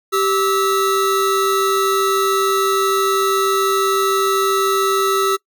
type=tone pair together; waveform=square; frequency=389.6 / 1302 Hz; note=G4 / E6; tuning=-11 / -22 cents; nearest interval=octave + major sixth; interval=2089 cents; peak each=-18 dBFS; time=0.12-5.37 s; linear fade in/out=20 ms; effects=noise-tail reverb RT60 0.1 s tail -23 dB re dry